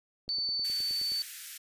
click train, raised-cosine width 2 ms, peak -38 dBFS, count 9, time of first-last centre 0.28-1.119 s, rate 9.53 Hz
sine tone, 4520 Hz, C#8, 33 cents sharp, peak -29 dBFS, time 0.29-1.22 s, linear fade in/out 0 ms
white high-pass noise, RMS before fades -43 dBFS, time 0.64-1.58 s, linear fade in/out 10 ms, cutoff 1500 Hz, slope 48 dB/octave
effects resampled to 32000 Hz

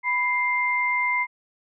sine tone pair together, 987.3 / 2097 Hz, B5 / C7, -1 / +3 cents, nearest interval octave + minor second, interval 1304 cents, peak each -25 / -22 dBFS, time 0.03-1.27 s, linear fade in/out 50 ms, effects none

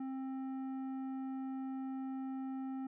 sine tone with tanh clipping, 264.8 Hz, C4, 21 cents sharp, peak -40 dBFS, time 0-2.87 s, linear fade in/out 5 ms, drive 10 dB, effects none

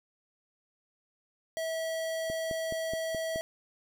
square tone, 649 Hz, E5, 27 cents flat, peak -32 dBFS, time 1.57-3.41 s, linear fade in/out 0 ms
click train, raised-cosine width 2 ms, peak -25 dBFS, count 6, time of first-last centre 2.3-3.359 s, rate 4.72 Hz
effects none

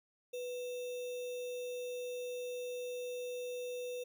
sine tone with sample-and-hold, 493.9 Hz, B4, in tune, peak -38 dBFS, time 0.33-4.04 s, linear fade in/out 10 ms, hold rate 3150 Hz, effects none

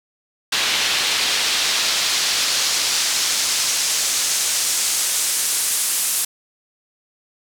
pink noise with band-pass filter sweep, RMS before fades -20 dBFS, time 0.52-6.25 s, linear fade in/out 5 ms, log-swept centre 3400 to 9700 Hz, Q 1.1, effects none

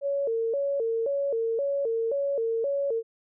sine tone with vibrato, 505 Hz, B4, 39 cents sharp, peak -24 dBFS, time 0.01-3.03 s, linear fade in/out 50 ms, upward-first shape square, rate 1.9 Hz, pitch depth 180 cents each way, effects none

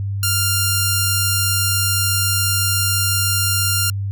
5% pulse tone, 1396.9 Hz, F6, in tune, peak -5 dBFS, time 0.23-3.9 s, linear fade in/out 2 ms, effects added 99 Hz sine -20 dBFS peak until 4.11 s

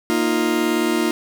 40% pulse chord, Bb suspended fourth, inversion none, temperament just, 233.1 / 310.8 / 349.6 Hz, Bb3 / Eb4 / F4, 0 / -2 / +2 cents, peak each -22 / -21 / -20 dBFS, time 0.1-1.11 s, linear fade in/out 0 ms, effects none

